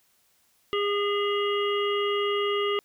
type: harmonic tone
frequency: 407.9 Hz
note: G#4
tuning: 31 cents flat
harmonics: 1 / 3 / 5 / 7 / 8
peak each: -25 / -30 / -35 / -32 / -40 dBFS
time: 0.73-2.79 s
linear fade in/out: 0 ms
effects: white hiss -66 dBFS RMS until 2.84 s